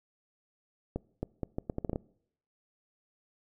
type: accelerating click train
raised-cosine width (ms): 2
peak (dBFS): -19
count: 10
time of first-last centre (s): 0.96-1.959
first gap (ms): 270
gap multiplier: 0.75
effects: noise-tail reverb RT60 0.7 s tail -24 dB re dry